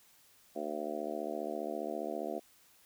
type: harmonic tone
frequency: 74.9 Hz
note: D2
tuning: 35 cents sharp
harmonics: 3 / 4 / 5 / 6 / 7 / 8 / 9 / 10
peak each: -45 / -43 / -42 / -46 / -43 / -46 / -40 / -49 dBFS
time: 0.55-2.4 s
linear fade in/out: 20 ms
effects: white hiss -64 dBFS RMS until 2.85 s